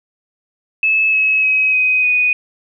sine tone with pitch steps, 2602 / 2572 / 2543 / 2513 / 2484 Hz, E7 / E7 / D#7 / D#7 / D#7, -23 / -43 / +37 / +17 / -3 cents, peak -11 dBFS, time 0.83-2.33 s, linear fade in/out 2 ms, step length 300 ms, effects none

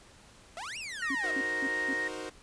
sawtooth exponential two-way sweep, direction up then down, 627 to 2900 to 627 Hz, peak -34 dBFS, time 0.57-1.31 s, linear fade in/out 0 ms, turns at 0.78 s
sine tone, 1864.7 Hz, A#6, in tune, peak -30 dBFS, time 1.02-2.08 s, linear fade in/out 5 ms
sine tone bursts, 274.1 Hz, C#4, 19 cents flat, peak -32 dBFS, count 4, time 1.1-1.934 s, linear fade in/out 5 ms, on 51 ms, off 210 ms
sawtooth chord, C half-diminished seventh, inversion first, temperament equal, 311.1 / 370 / 466.2 / 523.3 Hz, Eb4 / Gb4 / Bb4 / C5, 0 / 0 / 0 / 0 cents, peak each -39 dBFS, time 1.23-2.3 s, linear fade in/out 10 ms
effects pink hiss -56 dBFS RMS until 2.42 s + resampled to 22050 Hz

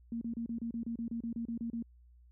sine tone bursts, 231.7 Hz, A#3, 10 cents flat, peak -34 dBFS, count 14, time 0.12-1.825 s, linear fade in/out 2 ms, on 93 ms, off 31 ms, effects added 60 Hz sine -57 dBFS peak until 2.31 s

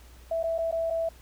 sine tone with dropouts, 659 Hz, E5, 1 cent flat, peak -25 dBFS, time 0.31-1.09 s, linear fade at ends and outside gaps 5 ms, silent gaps 0.43-0.438 / 0.581-0.586 / 0.713-0.724 / 0.902-0.906 s, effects added 60 Hz sine -49 dBFS peak until 1.21 s + pink hiss -56 dBFS RMS until 1.21 s

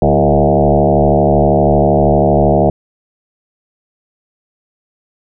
sine tone with frequency modulation, 401.3 Hz, G4, 41 cents sharp, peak -7 dBFS, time 0.02-2.7 s, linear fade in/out 2 ms, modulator 72.7 Hz, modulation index 4.6, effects none

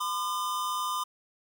square tone pair together, 1015 / 1207 Hz, B5 / D6, +47 / +47 cents, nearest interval minor third, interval 300 cents, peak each -33 / -32 dBFS, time 0-1.04 s, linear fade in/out 10 ms, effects none

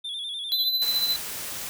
triangle tone with vibrato, 3471 Hz, A7, 24 cents flat, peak -29 dBFS, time 0.04-0.69 s, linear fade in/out 10 ms, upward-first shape square, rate 10 Hz, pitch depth 54 cents each way
square tone with tremolo, 4019 Hz, B7, 30 cents sharp, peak -20 dBFS, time 0.52-1.16 s, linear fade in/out 0 ms, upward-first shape triangle, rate 14 Hz, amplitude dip 60%
white noise, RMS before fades -34 dBFS, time 0.82-1.69 s, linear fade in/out 0 ms
effects none

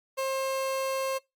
30% pulse tone, 533 Hz, C5, 32 cents sharp, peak -25 dBFS, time 0.17-1.19 s, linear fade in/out 20 ms, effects noise-tail reverb RT60 0.2 s tail -23 dB re dry + Opus 48 kbps

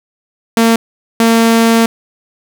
sawtooth tone pair in turn, 228.2 / 228.2 Hz, A#3 / A#3, -37 / -37 cents, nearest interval unison, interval 0 cents, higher neither, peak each -3 dBFS, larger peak neither, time 0.57-0.76 / 1.2-1.86 s, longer second, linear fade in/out 2 ms, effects none

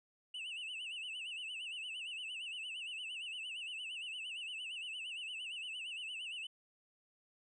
triangle tone with vibrato, 2794 Hz, F7, in tune, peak -40 dBFS, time 0.34-6.47 s, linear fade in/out 5 ms, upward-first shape sine, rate 8.7 Hz, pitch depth 140 cents each way, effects resampled to 22050 Hz

